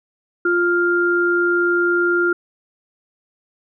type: tone pair together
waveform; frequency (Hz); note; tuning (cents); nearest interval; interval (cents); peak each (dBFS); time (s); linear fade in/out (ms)
sine; 349.2 / 1399; F4 / F6; 0 / +3; 2 octaves; 2403; -17; 0.45-2.33; 5
effects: none